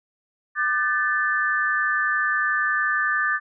sine tone cluster, 1199 / 1525 / 1756 Hz, D6 / G6 / A6, +36 / -48 / -4 cents, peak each -25 / -26 / -22 dBFS, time 0.55-3.4 s, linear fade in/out 50 ms, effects none

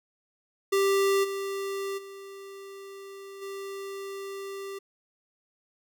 square tone with level steps, 392.9 Hz, G4, 4 cents sharp, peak -22 / -31 / -42 / -36 dBFS, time 0.72-4.79 s, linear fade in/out 10 ms, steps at 1.23 / 1.97 / 3.41 s, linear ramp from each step 20 ms, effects none

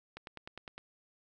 click train, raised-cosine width 0.3 ms, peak -28 dBFS, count 7, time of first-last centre 0.17-0.78 s, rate 9.84 Hz, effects none

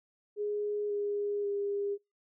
sine tone with pitch steps, 415.3 / 409.6 / 403.9 Hz, G#4 / G#4 / G#4, 0 / -24 / -48 cents, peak -30 dBFS, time 0.36-1.98 s, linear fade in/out 50 ms, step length 540 ms, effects noise-tail reverb RT60 0.2 s tail -25 dB re dry

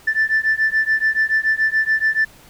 sine beating tone pair, 1760 / 1767 Hz, A6 / A6, 0 / +7 cents, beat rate 7 Hz, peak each -17 dBFS, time 0.07-2.25 s, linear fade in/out 10 ms, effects tanh soft clip ceiling -10 dBFS + pink hiss -47 dBFS RMS until 2.49 s

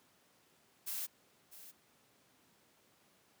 blue noise with echo, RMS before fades -40 dBFS, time 0.86-1.07 s, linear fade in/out 20 ms, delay 650 ms, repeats 1, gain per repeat -14 dB, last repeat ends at 1.72 s, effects pink hiss -69 dBFS RMS until 3.4 s + high-pass 150 Hz 12 dB/octave

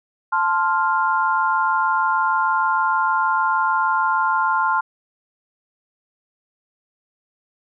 sine chord, F major, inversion first, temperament equal, 880 / 1046.5 / 1396.9 Hz, A5 / C6 / F6, 0 / 0 / 0 cents, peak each -21 / -20 / -21 dBFS, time 0.32-4.81 s, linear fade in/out 10 ms, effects none

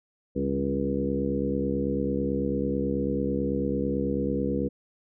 harmonic tone with a mistuned harmonic, 69.1 Hz, C#2, 5 cents flat, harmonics 1 / 2 / 3 / 4 / 5 / 6 / 7, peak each -35 / -36 / -30 / -30 / -34 / -34 / -31 dBFS, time 0.35-4.69 s, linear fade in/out 20 ms, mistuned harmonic 3, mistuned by -56 cents, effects none

